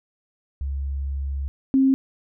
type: tone pair in turn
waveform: sine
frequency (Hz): 68.9 / 267.1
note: C#2 / C4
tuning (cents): -10 / +36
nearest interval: octave + major seventh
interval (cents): 2346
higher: second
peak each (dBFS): -24 / -14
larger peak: second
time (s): 0.61-1.48 / 1.74-1.94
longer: first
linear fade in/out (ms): 0
effects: none